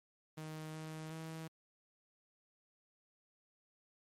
sawtooth tone with pitch steps, 156.3 / 157.4 / 160.8 Hz, D#3 / D#3 / E3, +8 / +20 / -43 cents, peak -40 dBFS, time 0.37-1.48 s, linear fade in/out 10 ms, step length 370 ms, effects MP3 64 kbps

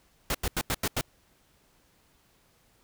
pink noise bursts, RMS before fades -28 dBFS, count 6, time 0.3-1.011 s, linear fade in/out 2 ms, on 46 ms, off 87 ms, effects pink hiss -65 dBFS RMS until 2.83 s

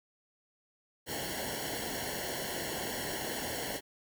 pink noise with comb filter, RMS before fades -37 dBFS, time 1.06-3.81 s, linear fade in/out 50 ms, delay 0.81 ms, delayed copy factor -0.9, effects none

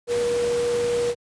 sine tone in noise, 478.8 Hz, A#4, 46 cents sharp, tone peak -20 dBFS, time 0.07-1.15 s, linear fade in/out 50 ms, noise pink, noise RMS -32 dBFS, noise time 0.07-1.15 s, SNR +9 dB, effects high-pass 100 Hz 12 dB/octave + resampled to 22050 Hz

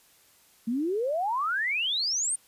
sine exponential sweep, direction up, 220 to 9210 Hz, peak -25 dBFS, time 0.67-2.36 s, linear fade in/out 10 ms, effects white hiss -60 dBFS RMS until 2.47 s + resampled to 32000 Hz

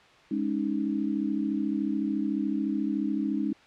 sine chord, Ab suspended fourth, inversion none, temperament equal, 207.7 / 277.2 / 311.1 Hz, Ab3 / Db4 / Eb4, 0 / 0 / 0 cents, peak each -30 dBFS, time 0.31-3.53 s, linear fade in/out 5 ms, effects white hiss -55 dBFS RMS until 3.66 s + low-pass 3000 Hz 12 dB/octave

